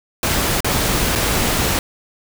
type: noise with dropouts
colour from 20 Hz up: pink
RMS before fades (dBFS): -18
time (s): 0.23-1.79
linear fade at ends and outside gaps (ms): 1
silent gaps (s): 0.605-0.645 / 1.153-1.158
effects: none